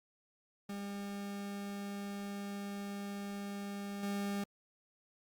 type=tone with level steps; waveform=40% pulse; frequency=200.9 Hz; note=G3; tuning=43 cents sharp; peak=-39 / -34 dBFS; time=0.69-4.44 s; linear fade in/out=5 ms; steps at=4.03 s; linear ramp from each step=2 ms; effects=Opus 48 kbps